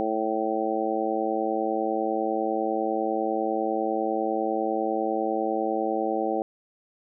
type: harmonic tone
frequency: 110 Hz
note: A2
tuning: in tune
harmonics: 2 / 3 / 4 / 5 / 6 / 7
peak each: -35 / -29 / -31 / -30 / -34 / -29 dBFS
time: 0-6.42 s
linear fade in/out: 0 ms
effects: none